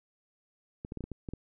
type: clicks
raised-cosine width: 3 ms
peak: -25 dBFS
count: 8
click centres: 0.849 / 0.921 / 0.973 / 1.007 / 1.04 / 1.117 / 1.288 / 1.336 s
effects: none